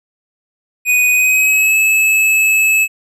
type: tone with pitch glide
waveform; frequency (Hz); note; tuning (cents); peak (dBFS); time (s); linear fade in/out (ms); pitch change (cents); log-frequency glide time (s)
square; 2485 to 2597; D#7 to E7; -3 to -26; -10; 0.85-2.88; 50; +77; 1.11-1.77
effects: none